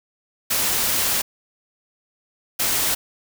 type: noise bursts at uneven times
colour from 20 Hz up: white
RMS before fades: -21 dBFS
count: 2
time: 0.5-1.22 / 2.59-2.95 s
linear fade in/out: 10 ms
effects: none